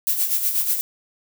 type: noise with tremolo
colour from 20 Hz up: violet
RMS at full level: -19 dBFS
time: 0.07-0.81 s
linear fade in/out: 0 ms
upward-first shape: sine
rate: 8.2 Hz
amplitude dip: 60%
effects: none